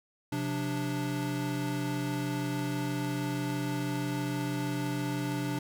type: tone cluster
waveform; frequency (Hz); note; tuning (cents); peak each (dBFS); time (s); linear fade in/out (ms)
square; 130.9 / 177.1 / 293.7; C3 / F3 / D4; +1 / +24 / 0; -35 / -39 / -34; 0.32-5.59; 5
effects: none